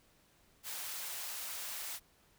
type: high-pass noise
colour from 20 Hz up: white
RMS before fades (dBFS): -42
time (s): 0.63-2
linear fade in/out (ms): 50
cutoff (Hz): 640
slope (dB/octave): 12
effects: pink hiss -68 dBFS RMS until 2.38 s